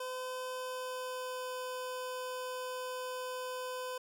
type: tone with pitch glide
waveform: 25% pulse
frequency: 510 to 506.8 Hz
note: C5 to B4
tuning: -44 to +45 cents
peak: -34 dBFS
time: 0-3.98 s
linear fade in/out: 5 ms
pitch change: -11 cents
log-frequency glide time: 0.53-1.52 s
effects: none